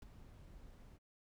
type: noise with ADSR envelope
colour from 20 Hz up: brown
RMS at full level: -45 dBFS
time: 0.02-0.99 s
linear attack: 3 ms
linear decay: 17 ms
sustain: -12 dB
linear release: 39 ms
effects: none